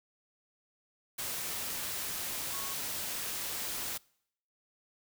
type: tone in noise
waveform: sine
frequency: 1100 Hz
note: C#6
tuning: 14 cents flat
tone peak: -45 dBFS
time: 2.53-2.74 s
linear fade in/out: 10 ms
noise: white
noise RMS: -37 dBFS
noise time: 1.18-3.98 s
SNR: -11 dB
effects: noise-tail reverb RT60 0.7 s tail -25 dB re dry